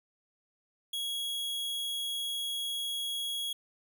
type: tone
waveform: 45% pulse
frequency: 3322 Hz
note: G#7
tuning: in tune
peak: -32 dBFS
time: 0.93-3.53 s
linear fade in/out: 5 ms
effects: none